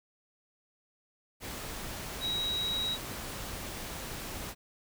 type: tone in noise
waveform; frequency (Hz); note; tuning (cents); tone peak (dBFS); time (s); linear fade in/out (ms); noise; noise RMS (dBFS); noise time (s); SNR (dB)
sine; 3838; A#7; +50; -30; 2.2-2.98; 50; pink; -40; 1.4-4.55; +7
effects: none